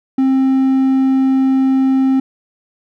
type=tone; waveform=triangle; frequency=265.1 Hz; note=C4; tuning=23 cents sharp; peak=-8 dBFS; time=0.18-2.2 s; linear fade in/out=5 ms; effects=none